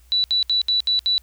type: tone bursts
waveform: sine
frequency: 3951 Hz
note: B7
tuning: in tune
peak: -16 dBFS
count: 6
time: 0.12-1.18 s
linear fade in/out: 0 ms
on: 120 ms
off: 68 ms
effects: added 60 Hz sine -49 dBFS peak until 1.22 s + white hiss -59 dBFS RMS until 1.22 s